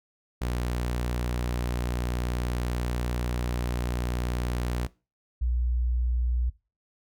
sawtooth / sine tone pair in turn, 60.5 / 60.5 Hz, B1 / B1, -35 / -35 cents, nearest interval unison, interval 0 cents, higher neither, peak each -23 dBFS, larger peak neither, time 0.41-4.87 / 5.41-6.5 s, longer first, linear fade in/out 10 ms, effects noise-tail reverb RT60 0.3 s tail -20 dB re dry

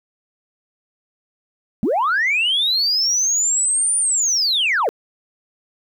sine linear two-way sweep, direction up then down, 174.61 to 9397 to 382.6 Hz, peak -14 dBFS, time 1.83-4.89 s, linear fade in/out 0 ms, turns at 3.97 s, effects tanh soft clip ceiling -12 dBFS + 9-bit

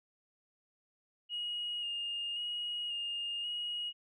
sine tone with vibrato, 2860 Hz, F7, 41 cents sharp, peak -34 dBFS, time 1.29-3.93 s, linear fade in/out 50 ms, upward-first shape square, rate 0.93 Hz, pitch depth 18 cents each way, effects tanh soft clip ceiling -30 dBFS

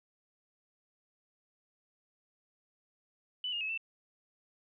sine tone with pitch steps, 2986 / 2839 / 2580 / 2668 Hz, F#7 / F7 / E7 / E7, +15 / +28 / -38 / +20 cents, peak -33 dBFS, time 3.44-3.776 s, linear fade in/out 2 ms, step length 84 ms, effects none

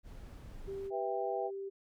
brown noise, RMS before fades -48 dBFS, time 0.03-0.91 s, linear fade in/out 50 ms
sine tone, 392 Hz, G4, in tune, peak -38 dBFS, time 0.67-1.7 s, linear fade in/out 20 ms
sine chord, E minor, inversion second, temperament just, 494.4 / 659.3 / 791.1 Hz, B4 / E5 / G5, +2 / 0 / +16 cents, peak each -38 dBFS, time 0.9-1.51 s, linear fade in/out 50 ms
effects none

